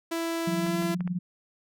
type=tone with pitch glide; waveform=sawtooth; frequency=332 to 337.4 Hz; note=E4 to E4; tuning=+12 to +40 cents; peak=-24 dBFS; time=0.11-0.95 s; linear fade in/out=10 ms; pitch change=+28 cents; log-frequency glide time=0.52-0.79 s
type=tone with tremolo; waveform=sine; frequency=178.4 Hz; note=F3; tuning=37 cents sharp; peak=-24 dBFS; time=0.47-1.19 s; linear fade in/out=5 ms; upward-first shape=sine; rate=19 Hz; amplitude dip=75%
type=clicks; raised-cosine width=0.5 ms; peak=-26 dBFS; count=4; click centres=0.666 / 0.824 / 1.007 / 1.076 s
effects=none